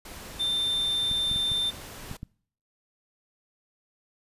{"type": "noise", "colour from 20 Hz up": "pink", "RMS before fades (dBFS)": -42, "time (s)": [0.05, 2.17], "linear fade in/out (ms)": 5}
{"type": "tone", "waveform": "triangle", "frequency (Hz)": 3580, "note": "A7", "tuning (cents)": 29, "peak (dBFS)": -23, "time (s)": [0.39, 1.71], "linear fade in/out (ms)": 20}
{"type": "clicks", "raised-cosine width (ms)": 5, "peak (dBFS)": -24, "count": 6, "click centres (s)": [1.114, 1.314, 1.361, 1.518, 2.114, 2.231]}
{"effects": ["noise-tail reverb RT60 0.6 s tail -25 dB re dry", "resampled to 32000 Hz"]}